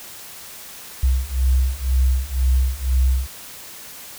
sine beating tone pair, 63.4 / 65.4 Hz, B1 / C2, +46 / 0 cents, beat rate 2 Hz, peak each -19 / -18 dBFS, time 1.03-3.27 s, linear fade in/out 5 ms, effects white hiss -38 dBFS RMS until 4.18 s

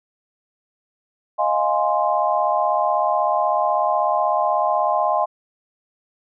sine chord, F minor seventh, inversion third, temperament equal, 622.3 / 698.5 / 830.6 / 1046.5 Hz, Eb5 / F5 / Ab5 / C6, 0 / 0 / 0 / 0 cents, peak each -22 dBFS, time 1.38-5.26 s, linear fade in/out 20 ms, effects none

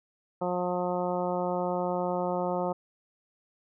harmonic tone, 179 Hz, F3, 43 cents sharp, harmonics 1 / 2 / 3 / 4 / 5 / 6 / 7, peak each -34 / -34 / -31 / -34 / -35 / -42 / -41 dBFS, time 0.41-2.73 s, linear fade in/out 10 ms, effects none

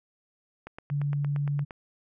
click train, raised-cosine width 0.5 ms, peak -25 dBFS, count 10, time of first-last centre 0.67-1.708 s, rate 8.67 Hz
sine tone, 143.6 Hz, D3, 39 cents flat, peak -25 dBFS, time 0.9-1.65 s, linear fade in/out 20 ms
effects none

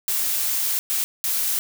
blue noise bursts at uneven times, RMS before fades -23 dBFS, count 3, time 0.08-0.79 / 0.9-1.04 / 1.24-1.59 s, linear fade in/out 0 ms, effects none

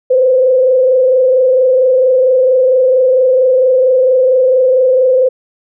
sine tone with frequency modulation, 514 Hz, C5, 31 cents flat, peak -6 dBFS, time 0.1-5.29 s, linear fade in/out 10 ms, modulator 24.4 Hz, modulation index 0.68, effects none

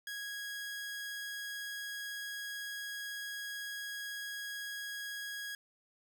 sawtooth tone, 1653 Hz, G#6, 9 cents flat, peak -36 dBFS, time 0.07-5.55 s, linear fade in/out 2 ms, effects none

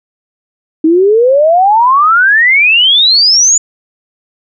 sine exponential sweep, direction up, 310 to 7040 Hz, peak -4 dBFS, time 0.84-3.58 s, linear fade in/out 5 ms, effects none

